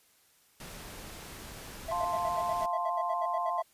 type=noise; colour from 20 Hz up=pink; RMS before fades=-45 dBFS; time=0.6-2.66 s; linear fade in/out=2 ms
type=tone bursts; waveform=triangle; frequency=659.3 Hz; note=E5; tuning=in tune; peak=-30 dBFS; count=15; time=1.88-3.626 s; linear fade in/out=10 ms; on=52 ms; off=69 ms
type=chord; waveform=sine; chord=F major; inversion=none; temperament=equal; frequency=698.5 / 880 / 1046.5 Hz; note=F5 / A5 / C6; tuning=0 / 0 / 0 cents; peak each=-33 / -37 / -32 dBFS; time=1.91-3.62 s; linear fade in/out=10 ms
effects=white hiss -65 dBFS RMS until 3.73 s + resampled to 32000 Hz